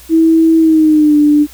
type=tone with pitch glide; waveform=sine; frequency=324.7 to 296 Hz; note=E4 to D4; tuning=-26 to +14 cents; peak=-5 dBFS; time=0.09-1.47 s; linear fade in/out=50 ms; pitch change=-160 cents; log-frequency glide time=0.58-1.17 s; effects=added 60 Hz sine -40 dBFS peak until 1.53 s + white hiss -39 dBFS RMS until 1.53 s